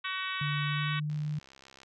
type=harmonic tone; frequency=376.7 Hz; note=F#4; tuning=31 cents sharp; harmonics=3 / 4 / 5 / 6 / 7 / 8 / 9 / 10; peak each=-38 / -39 / -40 / -41 / -41 / -42 / -43 / -43 dBFS; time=0.04-1 s; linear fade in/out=10 ms
type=tone with pitch glide; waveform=sine; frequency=146.83 to 150.52 Hz; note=D3 to D3; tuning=0 to +43 cents; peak=-30 dBFS; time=0.41-1.39 s; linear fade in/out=5 ms; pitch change=+43 cents; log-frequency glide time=0.66-0.94 s
type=click train; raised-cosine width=0.2 ms; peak=-35 dBFS; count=50; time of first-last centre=1.1-1.832 s; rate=66.9 Hz
effects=none